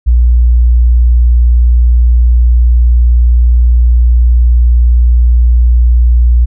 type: tone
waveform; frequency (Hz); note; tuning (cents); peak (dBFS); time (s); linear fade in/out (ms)
sine; 59.7; A#1; +42; -3; 0.06-6.46; 20
effects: none